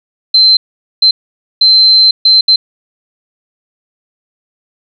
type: tone bursts at uneven times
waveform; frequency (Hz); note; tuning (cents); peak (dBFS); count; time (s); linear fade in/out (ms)
sine; 4100; C8; -36; -3; 5; 0.34-0.57 / 1.02-1.11 / 1.61-2.11 / 2.25-2.41 / 2.48-2.56; 5
effects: none